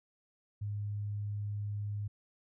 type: tone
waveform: sine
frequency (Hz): 103.2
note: G#2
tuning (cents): -10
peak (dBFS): -34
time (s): 0.61-2.08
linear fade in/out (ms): 10
effects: none